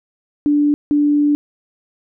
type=tone bursts at uneven times; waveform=sine; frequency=292.8 Hz; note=D4; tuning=5 cents flat; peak=-11 dBFS; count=2; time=0.46-0.74 / 0.91-1.35 s; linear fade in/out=0 ms; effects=none